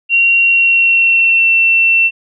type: tone with pitch glide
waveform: sine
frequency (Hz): 2750 to 2700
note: F7 to E7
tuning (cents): -27 to +41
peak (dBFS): -7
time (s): 0.09-2.11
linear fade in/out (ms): 50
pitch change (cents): -32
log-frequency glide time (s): 0.4-1.47
effects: none